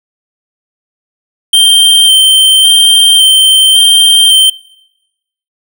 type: tone with vibrato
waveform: square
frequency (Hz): 3136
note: G7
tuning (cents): 0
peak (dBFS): -3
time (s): 1.53-4.5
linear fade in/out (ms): 5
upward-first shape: square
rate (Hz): 0.9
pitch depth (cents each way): 12
effects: noise-tail reverb RT60 1.0 s tail -25 dB re dry